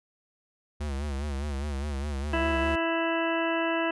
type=tone with vibrato; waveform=square; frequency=71 Hz; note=C#2; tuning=42 cents sharp; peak=-30 dBFS; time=0.8-2.76 s; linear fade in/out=10 ms; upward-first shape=sine; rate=4.9 Hz; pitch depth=95 cents each way
type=harmonic tone; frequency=330.4 Hz; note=E4; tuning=4 cents sharp; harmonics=1 / 2 / 3 / 4 / 5 / 6 / 8 / 9; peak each=-29 / -30 / -33 / -37 / -34 / -39 / -35 / -41 dBFS; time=2.33-3.91 s; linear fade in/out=5 ms
effects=resampled to 24000 Hz